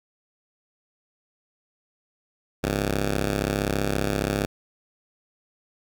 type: ring-modulated tone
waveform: 10% pulse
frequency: 101.2 Hz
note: G#2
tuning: 44 cents flat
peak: -12 dBFS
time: 2.63-4.46 s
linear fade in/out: 10 ms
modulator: 33.1 Hz
effects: none